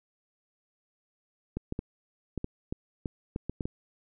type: clicks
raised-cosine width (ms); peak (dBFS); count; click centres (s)
3; -19; 11; 1.57 / 1.724 / 1.791 / 2.377 / 2.444 / 2.725 / 3.058 / 3.361 / 3.496 / 3.608 / 3.655
effects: none